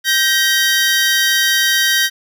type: tone pair together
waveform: 20% pulse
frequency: 1565 / 1889.3 Hz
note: G6 / A#6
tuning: -3 / +23 cents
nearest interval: minor third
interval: 326 cents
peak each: -10 dBFS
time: 0.04-2.1 s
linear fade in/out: 50 ms
effects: none